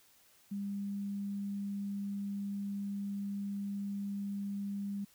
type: tone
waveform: sine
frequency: 200.4 Hz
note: G3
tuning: 38 cents sharp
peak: -35 dBFS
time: 0.51-5.05 s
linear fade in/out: 10 ms
effects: white hiss -65 dBFS RMS until 5.14 s